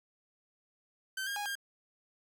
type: tone with pitch steps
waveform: sawtooth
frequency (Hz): 1543 / 1617 / 823 / 1608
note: G6 / G#6 / G#5 / G6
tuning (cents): -28 / -47 / -16 / +44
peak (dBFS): -31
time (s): 1.17-1.554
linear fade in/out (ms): 5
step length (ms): 96
effects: none